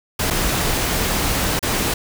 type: noise with dropouts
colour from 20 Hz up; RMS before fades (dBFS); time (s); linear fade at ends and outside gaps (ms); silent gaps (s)
pink; -20; 0.19-1.94; 5; 0.303-0.307 / 1.593-1.627
effects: none